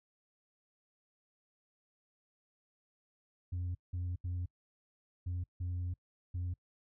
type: tone bursts at uneven times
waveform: sine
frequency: 89 Hz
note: F2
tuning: 33 cents sharp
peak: -32 dBFS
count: 6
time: 3.52-3.75 / 3.93-4.16 / 4.24-4.46 / 5.26-5.44 / 5.6-5.94 / 6.34-6.54 s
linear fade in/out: 10 ms
effects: noise-tail reverb RT60 0.1 s tail -26 dB re dry + tanh soft clip ceiling -33 dBFS